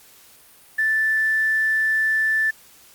sine tone with quantisation, 1760 Hz, A6, in tune, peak -17 dBFS, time 0.78-2.51 s, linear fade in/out 10 ms, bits 7, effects white hiss -50 dBFS RMS until 2.94 s + Opus 48 kbps

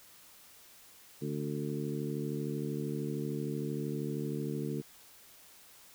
harmonic tone with a mistuned harmonic, 73 Hz, D2, 10 cents flat, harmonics 2 / 3 / 4 / 5 / 6, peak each -37 / -39 / -40 / -41 / -42 dBFS, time 1.21-4.82 s, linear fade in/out 20 ms, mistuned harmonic 6, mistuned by +25 cents, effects white hiss -57 dBFS RMS until 5.94 s

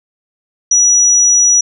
sine tone, 5850 Hz, F#8, 21 cents flat, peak -6 dBFS, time 0.71-1.61 s, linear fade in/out 5 ms, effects none

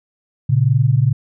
sine tone pair together, 116.54 / 138.59 Hz, A#2 / C#3, 0 / 0 cents, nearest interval minor third, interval 300 cents, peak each -14 dBFS, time 0.49-1.13 s, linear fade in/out 10 ms, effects none

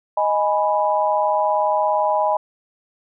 sine chord, G# minor, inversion second, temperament equal, 622.3 / 830.6 / 987.8 Hz, D#5 / G#5 / B5, 0 / 0 / 0 cents, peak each -20 / -20 / -21 dBFS, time 0.17-2.37 s, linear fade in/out 5 ms, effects none

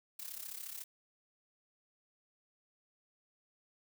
blue noise with amplitude modulation, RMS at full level -42 dBFS, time 0.19-0.84 s, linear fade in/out 5 ms, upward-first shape sine, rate 34.1 Hz, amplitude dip 75%, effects none

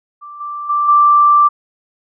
sine tone with level steps, 1174.7 Hz, D6, in tune, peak -30 / -22 / -12 / -6 dBFS, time 0.21-1.49 s, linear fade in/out 20 ms, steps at 0.4 / 0.69 / 0.88 s, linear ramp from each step 10 ms, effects none

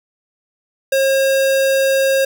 square tone, 539 Hz, C#5, 49 cents flat, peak -13 dBFS, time 0.92-2.25 s, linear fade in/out 5 ms, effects none

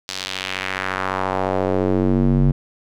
square tone with band-pass filter sweep, 47.18 Hz, F#1, 34 cents sharp, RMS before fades -20 dBFS, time 0.08-2.52 s, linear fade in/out 10 ms, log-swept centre 4900 to 160 Hz, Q 1.6, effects none

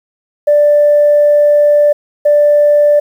sine tone pair in turn, 588 / 588 Hz, D5 / D5, +2 / +2 cents, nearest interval unison, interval 0 cents, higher neither, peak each -4 dBFS, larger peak neither, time 0.47-1.93 / 2.25-3 s, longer first, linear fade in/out 10 ms, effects tanh soft clip ceiling -1 dBFS + 7-bit

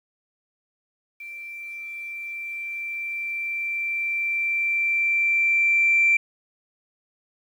sine tone with level ramp, 2349 Hz, D7, in tune, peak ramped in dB -35 to -14 dBFS, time 1.2-6.17 s, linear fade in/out 5 ms, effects tanh soft clip ceiling -10 dBFS + 9-bit

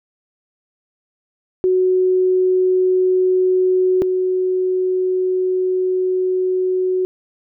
sine tone pair in turn, 370 / 370 Hz, F#4 / F#4, 0 / 0 cents, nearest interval unison, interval 0 cents, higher neither, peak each -12 / -15 dBFS, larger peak first, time 1.64-4.02 / 4.02-7.05 s, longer second, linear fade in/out 0 ms, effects none

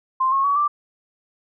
sine tone with pitch steps, 1046.5 / 1087.8 / 1130.7 / 1175.3 Hz, C6 / C#6 / C#6 / D6, 0 / -33 / +34 / +1 cents, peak -16 dBFS, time 0.2-0.68 s, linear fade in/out 10 ms, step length 120 ms, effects none

